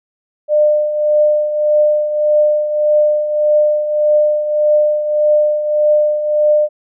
sine tone with tremolo, 601 Hz, D5, 40 cents sharp, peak -7 dBFS, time 0.48-6.69 s, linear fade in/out 50 ms, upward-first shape triangle, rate 1.7 Hz, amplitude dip 65%, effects none

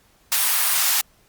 white high-pass noise, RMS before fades -19 dBFS, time 0.32-1.01 s, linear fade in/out 0 ms, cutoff 790 Hz, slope 24 dB/octave, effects pink hiss -58 dBFS RMS until 1.28 s + Opus 48 kbps

